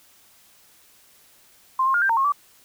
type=tone with pitch steps; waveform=sine; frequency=1047 / 1067 / 1418 / 1578 / 915 / 1081 / 1156 Hz; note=C6 / C6 / F6 / G6 / A#5 / C#6 / D6; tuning=+1 / +34 / +26 / +11 / -32 / -44 / -28 cents; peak=-17 dBFS; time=1.79-2.322 s; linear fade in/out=5 ms; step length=76 ms; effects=white hiss -55 dBFS RMS until 2.64 s